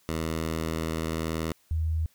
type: tone pair in turn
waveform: 10% pulse / sine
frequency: 80.6 / 80.04 Hz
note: E2 / D#2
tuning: -38 / +50 cents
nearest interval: unison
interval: 12 cents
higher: first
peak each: -20 / -24 dBFS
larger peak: first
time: 0.09-1.52 / 1.71-2.06 s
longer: first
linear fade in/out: 0 ms
effects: white hiss -64 dBFS RMS until 2.14 s